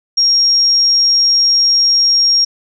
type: tone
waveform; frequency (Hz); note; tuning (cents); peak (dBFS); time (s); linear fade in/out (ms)
sine; 5580; F8; -2; -8; 0.17-2.45; 10
effects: none